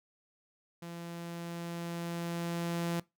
sawtooth tone with level ramp, 170.3 Hz, F3, 43 cents flat, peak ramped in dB -38 to -27 dBFS, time 0.82-3 s, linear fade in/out 5 ms, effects noise-tail reverb RT60 0.2 s tail -21 dB re dry

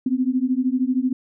sine beating tone pair, 250 / 263 Hz, B3 / C4, +21 / +9 cents, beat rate 13 Hz, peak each -21 dBFS, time 0.06-1.13 s, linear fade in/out 5 ms, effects none

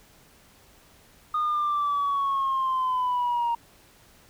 sine linear sweep, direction down, 1231 to 932.3 Hz, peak -21 dBFS, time 1.34-3.55 s, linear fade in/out 5 ms, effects tanh soft clip ceiling -20 dBFS + pink hiss -56 dBFS RMS until 4.29 s

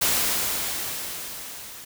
white noise with level ramp, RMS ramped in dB -21 to -41 dBFS, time 0.01-1.85 s, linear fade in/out 10 ms, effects none

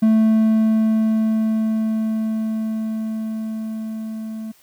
triangle tone with level ramp, 220 Hz, A3, in tune, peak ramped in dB -9 to -25 dBFS, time 0.02-4.52 s, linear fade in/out 10 ms, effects white hiss -54 dBFS RMS until 4.62 s

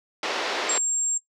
pink band-pass noise, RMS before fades -28 dBFS, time 0.23-0.78 s, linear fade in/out 2 ms, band 370 to 5200 Hz, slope 24 dB/octave
sine tone, 7459 Hz, A#8, in tune, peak -21 dBFS, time 0.69-1.18 s, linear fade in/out 5 ms
effects noise-tail reverb RT60 0.1 s tail -18 dB re dry

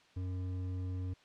triangle tone with hard clipping, 92 Hz, F#2, 9 cents flat, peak -37 dBFS, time 0.16-1.14 s, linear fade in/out 10 ms, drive 12 dB, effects white hiss -64 dBFS RMS until 1.24 s + low-pass 4000 Hz 12 dB/octave

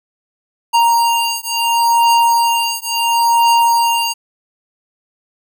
square beating tone pair, 932.3 / 933.02 Hz, A#5 / A#5, 0 / +1 cents, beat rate 0.72 Hz, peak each -15 dBFS, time 0.73-4.14 s, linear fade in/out 20 ms, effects none

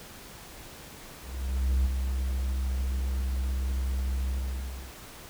triangle tone with ADSR envelope, 65 Hz, C2, 11 cents flat, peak -18 dBFS, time 1.21-4.96 s, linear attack 650 ms, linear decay 5 ms, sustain -6 dB, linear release 670 ms, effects tanh soft clip ceiling -14 dBFS + pink hiss -46 dBFS RMS until 5.29 s

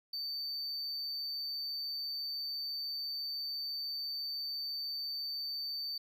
triangle tone, 4573 Hz, D8, 47 cents flat, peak -35 dBFS, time 0.13-5.98 s, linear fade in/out 5 ms, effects none

